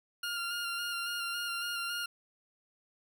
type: tone with vibrato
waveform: 20% pulse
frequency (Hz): 1402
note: F6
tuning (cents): +6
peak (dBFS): -29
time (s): 0.23-2.06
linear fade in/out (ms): 5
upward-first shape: square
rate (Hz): 3.6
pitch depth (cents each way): 19
effects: none